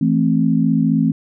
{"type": "chord", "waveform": "sine", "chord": "A minor", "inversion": "second", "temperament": "just", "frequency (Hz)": [165, 220, 264], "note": ["E3", "A3", "C4"], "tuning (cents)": [2, 0, 16], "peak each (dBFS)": -17, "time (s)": [0.01, 1.12], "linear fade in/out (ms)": 5, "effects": []}